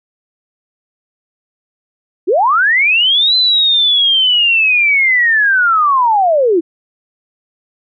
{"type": "linear two-way sweep", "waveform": "sine", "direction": "up then down", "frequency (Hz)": [311.1, 4072, 311.1], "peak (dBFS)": -8, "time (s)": [2.27, 6.61], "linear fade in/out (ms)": 20, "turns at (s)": 3.36, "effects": []}